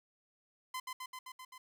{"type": "tone with echo", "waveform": "sawtooth", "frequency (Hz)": 1026, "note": "C6", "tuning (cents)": -34, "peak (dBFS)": -34, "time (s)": [0.74, 0.8], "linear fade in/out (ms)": 5, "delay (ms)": 130, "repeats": 6, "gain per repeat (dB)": -2, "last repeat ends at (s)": 1.58, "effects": ["12-bit"]}